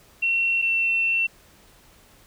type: tone pair in turn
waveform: sine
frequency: 2721 / 2701 Hz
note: F7 / E7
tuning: -46 / +42 cents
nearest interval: unison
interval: 12 cents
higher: first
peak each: -19 dBFS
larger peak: neither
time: 0.22-0.62 / 0.62-1.27 s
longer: second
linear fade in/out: 10 ms
effects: pink hiss -54 dBFS RMS until 2.26 s